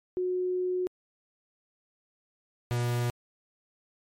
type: tone pair in turn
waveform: sine / 45% pulse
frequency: 364.8 / 120.69 Hz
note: F#4 / B2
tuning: -24 / -39 cents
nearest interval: octave + perfect fifth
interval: 1915 cents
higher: first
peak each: -26 dBFS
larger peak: neither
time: 0.17-0.87 / 2.71-3.1 s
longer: first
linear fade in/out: 0 ms
effects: MP3 64 kbps